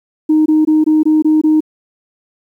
sine tone bursts, 310 Hz, D#4, 6 cents flat, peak -6 dBFS, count 7, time 0.29-1.606 s, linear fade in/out 10 ms, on 170 ms, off 21 ms, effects tanh soft clip ceiling -4 dBFS + 8-bit

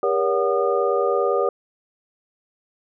sine tone cluster, 398.4 / 476 / 566 / 739 / 1218 Hz, G4 / A#4 / C#5 / F#5 / D#6, +28 / +36 / +36 / -2 / -37 cents, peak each -23 / -22 / -23 / -28 / -26 dBFS, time 0.03-1.49 s, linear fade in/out 2 ms, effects none

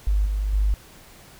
sine tone with level steps, 50.7 Hz, G#1, 41 cents flat, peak -17 / -21 / -17 dBFS, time 0.07-0.74 s, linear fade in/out 0 ms, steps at 0.25 / 0.53 s, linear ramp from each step 5 ms, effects pink hiss -48 dBFS RMS until 1.39 s

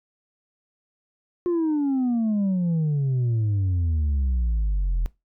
sine exponential sweep, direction down, 357.5 to 40.59 Hz, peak -17 dBFS, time 1.46-5.06 s, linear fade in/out 0 ms, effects noise-tail reverb RT60 0.2 s tail -21 dB re dry + tanh soft clip ceiling -19 dBFS

